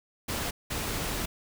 pink noise bursts at uneven times, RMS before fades -32 dBFS, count 2, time 0.28-0.51 / 0.7-1.26 s, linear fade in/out 10 ms, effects none

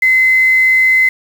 sine tone with quantisation, 2049 Hz, C7, 37 cents flat, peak -7 dBFS, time 0.02-1.09 s, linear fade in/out 5 ms, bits 5, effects none

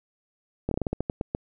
slowing click train, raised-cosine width 2 ms, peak -13 dBFS, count 11, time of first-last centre 0.69-1.349 s, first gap 23 ms, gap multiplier 1.22, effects none

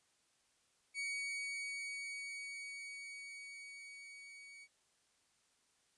40% pulse tone with level ramp, 2248 Hz, C#7, 24 cents sharp, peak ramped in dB -37 to -53 dBFS, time 0.94-4.68 s, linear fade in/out 50 ms, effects white hiss -75 dBFS RMS until 5.97 s + resampled to 22050 Hz

